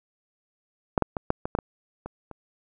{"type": "clicks", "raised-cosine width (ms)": 1, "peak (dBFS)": [-6, -7, -14, -7, -15, -9, -13, -21, -25], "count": 9, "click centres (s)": [0.978, 1.023, 1.168, 1.304, 1.455, 1.551, 1.588, 2.06, 2.313], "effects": []}